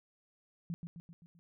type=tone with echo; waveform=sine; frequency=169.4 Hz; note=E3; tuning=48 cents sharp; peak=-35 dBFS; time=0.7-0.74 s; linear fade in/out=0 ms; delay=130 ms; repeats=5; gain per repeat=-5 dB; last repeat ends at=1.39 s; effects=none